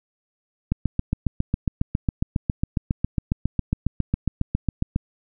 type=click train; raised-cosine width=5 ms; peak=-8 dBFS; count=32; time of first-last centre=0.72-4.961 s; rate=7.31 Hz; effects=none